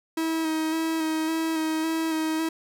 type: tone with vibrato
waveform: 45% pulse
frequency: 320 Hz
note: D#4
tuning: 49 cents sharp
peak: -24 dBFS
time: 0.17-2.49 s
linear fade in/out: 5 ms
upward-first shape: square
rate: 1.8 Hz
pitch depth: 19 cents each way
effects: none